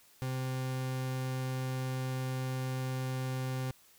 40% pulse tone, 129.8 Hz, C3, 13 cents flat, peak -32 dBFS, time 0.22-3.71 s, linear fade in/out 0 ms, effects white hiss -62 dBFS RMS until 3.98 s

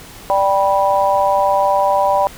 sine chord, G major, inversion second, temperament just, 588 / 784 / 980 Hz, D5 / G5 / B5, +2 / 0 / -14 cents, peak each -16 dBFS, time 0.3-2.27 s, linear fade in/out 0 ms, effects pink hiss -37 dBFS RMS until 2.37 s

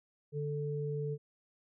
sine tone pair together, 146.53 / 440 Hz, D3 / A4, -4 / 0 cents, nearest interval octave + perfect fifth, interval 1904 cents, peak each -35 / -37 dBFS, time 0.32-1.18 s, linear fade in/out 50 ms, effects none

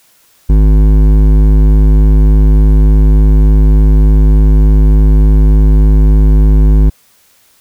sine tone with hard clipping, 51.7 Hz, G#1, 7 cents flat, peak -5 dBFS, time 0.49-6.9 s, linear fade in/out 10 ms, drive 12 dB, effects white hiss -49 dBFS RMS until 7.6 s

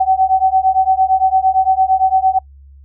sine beating tone pair, 755 / 763.8 Hz, F#5 / G5, +35 / -45 cents, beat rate 8.8 Hz, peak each -13 dBFS, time 0-2.39 s, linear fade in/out 10 ms, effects noise-tail reverb RT60 0.1 s tail -26 dB re dry + added 69 Hz sine -38 dBFS peak until 2.84 s

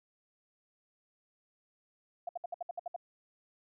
sine tone bursts, 698.5 Hz, F5, in tune, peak -34 dBFS, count 9, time 2.27-2.963 s, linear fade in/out 5 ms, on 21 ms, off 63 ms, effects none

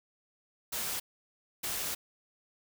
white noise bursts at uneven times, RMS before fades -35 dBFS, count 2, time 0.72-1 / 1.63-1.95 s, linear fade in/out 10 ms, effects none

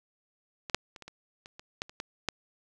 clicks, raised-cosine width 0.2 ms, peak -21 / -6 / -28 / -28 / -27 / -29 / -28 / -15 / -30 / -18 / -11 dBFS, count 11, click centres 0.698 / 0.746 / 0.962 / 1.023 / 1.08 / 1.459 / 1.595 / 1.819 / 1.895 / 2.001 / 2.287 s, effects none

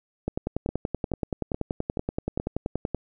two click trains, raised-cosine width 2 ms, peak -13 / -15 dBFS, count 29 / 5, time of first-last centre 0.28-2.947 / 0.69-2.399 s, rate 10.5 / 2.34 Hz, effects none

